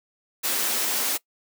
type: high-pass noise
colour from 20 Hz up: white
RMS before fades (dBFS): -25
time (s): 0.43-1.18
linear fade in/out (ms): 20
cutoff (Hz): 200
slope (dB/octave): 48
effects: noise-tail reverb RT60 0.1 s tail -22 dB re dry